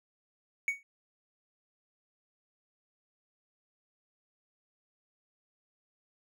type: tone with exponential decay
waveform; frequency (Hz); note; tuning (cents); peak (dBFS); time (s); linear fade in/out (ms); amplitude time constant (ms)
triangle; 2235; C#7; +14; -22; 0.68-0.83; 1; 31
effects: none